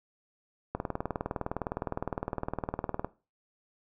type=click train; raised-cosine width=1 ms; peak=-17 dBFS; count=46; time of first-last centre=0.75-3.046 s; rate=19.6 Hz; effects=noise-tail reverb RT60 0.3 s tail -17 dB re dry